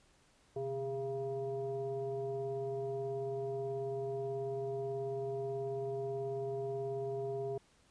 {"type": "tone with frequency modulation", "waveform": "sine", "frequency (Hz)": 406.3, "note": "G#4", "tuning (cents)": -38, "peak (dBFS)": -35, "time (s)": [0.56, 7.58], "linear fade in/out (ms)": 5, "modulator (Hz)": 277, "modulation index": 0.76, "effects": ["pink hiss -68 dBFS RMS until 7.9 s", "resampled to 22050 Hz"]}